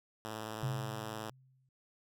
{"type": "tone with vibrato", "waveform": "5% pulse", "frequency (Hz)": 109.1, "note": "A2", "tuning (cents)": -14, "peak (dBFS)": -29, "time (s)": [0.25, 1.3], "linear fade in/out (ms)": 0, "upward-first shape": "triangle", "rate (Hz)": 19, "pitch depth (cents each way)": 41}
{"type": "tone with exponential decay", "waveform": "sine", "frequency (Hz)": 130.81, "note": "C3", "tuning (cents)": 0, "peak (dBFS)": -31, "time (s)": [0.63, 1.69], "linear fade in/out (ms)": 2, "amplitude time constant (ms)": 230}
{"effects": []}